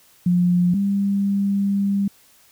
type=tone pair in turn; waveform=sine; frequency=177.3 / 199.01 Hz; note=F3 / G3; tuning=+26 / +26 cents; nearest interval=major second; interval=200 cents; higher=second; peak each=-14 / -17 dBFS; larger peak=first; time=0.26-0.74 / 0.74-2.08 s; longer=second; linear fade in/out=5 ms; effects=white hiss -54 dBFS RMS until 2.51 s